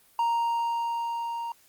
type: tone with level ramp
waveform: triangle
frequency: 932.3 Hz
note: A#5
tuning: in tune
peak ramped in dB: -20 to -29 dBFS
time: 0.19-1.52 s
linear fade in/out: 2 ms
effects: white hiss -60 dBFS RMS until 1.68 s + Opus 32 kbps